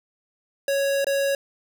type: tone with dropouts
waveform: square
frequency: 554.4 Hz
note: C#5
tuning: in tune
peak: -21 dBFS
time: 0.68-1.35 s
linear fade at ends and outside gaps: 2 ms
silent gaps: 1.045-1.068 s
effects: none